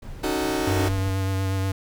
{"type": "noise", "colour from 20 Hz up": "brown", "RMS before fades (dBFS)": -36, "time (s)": [0.02, 1.11], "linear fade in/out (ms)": 5}
{"type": "chord", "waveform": "sawtooth", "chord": "D# half-diminished seventh", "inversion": "third", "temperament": "just", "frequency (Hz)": [280, 311.1, 373.4, 448], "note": ["C#4", "D#4", "F#4", "A4"], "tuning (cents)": [18, 0, 16, 31], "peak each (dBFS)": [-26, -23, -23, -28], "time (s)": [0.23, 0.89], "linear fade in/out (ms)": 10}
{"type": "tone with vibrato", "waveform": "square", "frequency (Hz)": 95.9, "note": "G2", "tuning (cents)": -37, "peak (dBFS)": -23, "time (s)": [0.67, 1.72], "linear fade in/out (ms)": 5, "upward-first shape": "sine", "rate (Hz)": 8.3, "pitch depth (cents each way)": 18}
{"effects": []}